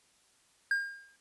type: tone with exponential decay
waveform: triangle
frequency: 1611 Hz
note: G6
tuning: 47 cents sharp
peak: -22 dBFS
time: 0.71-1.16 s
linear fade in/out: 2 ms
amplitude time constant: 96 ms
effects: white hiss -67 dBFS RMS until 1.2 s + resampled to 24000 Hz

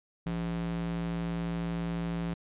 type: tone with high-pass filter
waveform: square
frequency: 57 Hz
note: A#1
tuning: 38 cents flat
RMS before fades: -33 dBFS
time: 0.26-2.34 s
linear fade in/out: 5 ms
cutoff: 130 Hz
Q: 8.7
effects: resampled to 8000 Hz

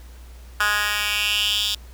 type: tone with high-pass filter sweep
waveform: 10% pulse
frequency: 207.7 Hz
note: G#3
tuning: in tune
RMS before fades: -22 dBFS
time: 0.6-1.75 s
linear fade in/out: 5 ms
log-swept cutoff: 1500 to 3800 Hz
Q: 4.1
effects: added 60 Hz sine -39 dBFS peak until 1.93 s + pink hiss -51 dBFS RMS until 1.93 s

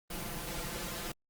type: noise with comb filter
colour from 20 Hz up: pink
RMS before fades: -39 dBFS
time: 0.1-1.12 s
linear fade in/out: 5 ms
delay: 5.8 ms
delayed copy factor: +0.9
effects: Opus 24 kbps

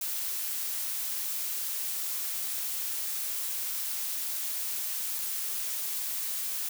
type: noise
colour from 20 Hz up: blue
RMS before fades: -33 dBFS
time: 0.01-6.69 s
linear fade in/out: 5 ms
effects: none

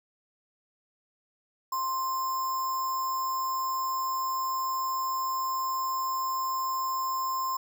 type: tone with sample-and-hold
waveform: sine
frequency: 1046.5 Hz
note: C6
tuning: in tune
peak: -27 dBFS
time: 1.72-7.57 s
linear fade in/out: 5 ms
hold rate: 6300 Hz
effects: none

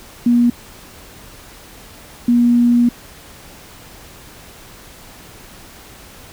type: tone bursts at uneven times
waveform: sine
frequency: 239.7 Hz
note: A#3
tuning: 48 cents sharp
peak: -9 dBFS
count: 2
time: 0.26-0.5 / 2.28-2.89 s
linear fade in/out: 5 ms
effects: pink hiss -40 dBFS RMS until 6.32 s

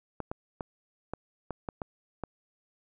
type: clicks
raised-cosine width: 1 ms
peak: -20 dBFS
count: 8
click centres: 0.203 / 0.315 / 0.608 / 1.136 / 1.507 / 1.688 / 1.818 / 2.237 s
effects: none

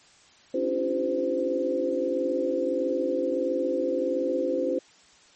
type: tone cluster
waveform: sine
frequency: 272.6 / 294.1 / 340.1 / 394.1 / 516 Hz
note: C#4 / D4 / F4 / G4 / C5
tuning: -29 / +3 / -46 / +9 / -24 cents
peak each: -32 / -34 / -30 / -33 / -26 dBFS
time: 0.54-4.79 s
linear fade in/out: 5 ms
effects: white hiss -56 dBFS RMS until 5.35 s + MP3 32 kbps

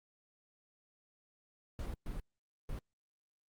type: noise bursts at uneven times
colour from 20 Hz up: brown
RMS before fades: -40 dBFS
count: 3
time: 1.79-1.94 / 2.06-2.2 / 2.69-2.79 s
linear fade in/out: 2 ms
effects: Opus 48 kbps

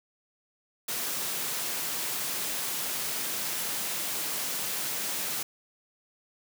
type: high-pass noise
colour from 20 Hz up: white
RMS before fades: -32 dBFS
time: 0.88-5.43 s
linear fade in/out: 5 ms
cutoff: 120 Hz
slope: 48 dB/octave
effects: none

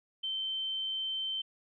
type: tone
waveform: sine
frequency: 3101 Hz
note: G7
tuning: 19 cents flat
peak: -32 dBFS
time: 0.23-1.42 s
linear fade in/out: 10 ms
effects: none

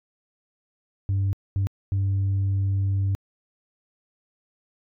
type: tone bursts at uneven times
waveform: sine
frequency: 97.7 Hz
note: G2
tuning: 5 cents flat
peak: -18 dBFS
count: 3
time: 1.09-1.33 / 1.56-1.67 / 1.92-3.15 s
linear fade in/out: 0 ms
effects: tanh soft clip ceiling -19 dBFS

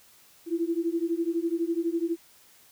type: beating tone pair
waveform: sine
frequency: 329.6 / 341.6 Hz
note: E4 / F4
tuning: 0 / -38 cents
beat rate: 12 Hz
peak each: -28 dBFS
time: 0.46-2.17 s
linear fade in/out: 50 ms
effects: white hiss -57 dBFS RMS until 2.71 s

